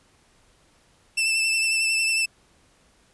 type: tone with vibrato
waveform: sawtooth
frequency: 2658 Hz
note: E7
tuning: 14 cents sharp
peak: -17 dBFS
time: 1.17-2.26 s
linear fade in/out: 10 ms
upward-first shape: sine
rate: 11 Hz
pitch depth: 23 cents each way
effects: pink hiss -60 dBFS RMS until 3.13 s + resampled to 24000 Hz